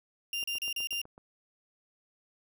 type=tone bursts; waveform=35% pulse; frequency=2794 Hz; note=F7; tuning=in tune; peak=-30 dBFS; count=5; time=0.33-1.016 s; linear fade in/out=2 ms; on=110 ms; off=34 ms
type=click train; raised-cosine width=1 ms; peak=-37 dBFS; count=7; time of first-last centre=0.43-1.179 s; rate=8.01 Hz
effects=none